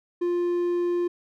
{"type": "tone", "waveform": "triangle", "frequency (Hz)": 350.2, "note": "F4", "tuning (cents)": 5, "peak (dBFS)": -20, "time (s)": [0.21, 1.08], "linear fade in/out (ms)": 10, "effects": []}